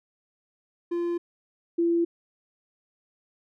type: tone pair in turn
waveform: triangle / sine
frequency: 344.8 / 339.1 Hz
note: F4 / E4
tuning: -22 / +49 cents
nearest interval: unison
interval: 29 cents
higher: first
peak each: -23 / -20 dBFS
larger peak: second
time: 0.91-1.18 / 1.78-2.05 s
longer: neither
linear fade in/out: 10 ms
effects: none